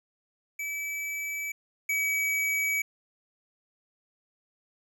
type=tone pair in turn; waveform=square; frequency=2300 / 2278 Hz; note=D7 / C#7; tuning=-37 / +47 cents; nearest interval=unison; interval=16 cents; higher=first; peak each=-32 / -26 dBFS; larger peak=second; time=0.59-1.52 / 1.89-2.82 s; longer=neither; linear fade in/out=5 ms; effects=none